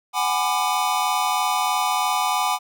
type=chord; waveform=square; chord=G# half-diminished seventh; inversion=third; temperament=just; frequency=747.5 / 830.6 / 996.7 / 1196.1 Hz; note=F#5 / G#5 / B5 / D6; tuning=+17 / 0 / +16 / +31 cents; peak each=-26 dBFS; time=0.13-2.59 s; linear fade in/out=50 ms; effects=none